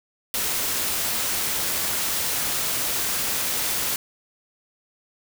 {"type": "noise", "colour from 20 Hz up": "white", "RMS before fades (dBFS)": -25, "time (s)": [0.34, 3.96], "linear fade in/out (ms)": 2, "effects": []}